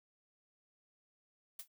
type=noise with exponential decay; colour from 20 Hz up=blue; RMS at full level=-40 dBFS; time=1.59-1.68 s; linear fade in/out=5 ms; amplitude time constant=19 ms; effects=none